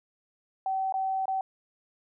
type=tone with dropouts; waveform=sine; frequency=766 Hz; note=G5; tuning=40 cents flat; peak=-26 dBFS; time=0.66-1.41 s; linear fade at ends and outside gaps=2 ms; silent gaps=0.924-0.94 / 1.256-1.28 s; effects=none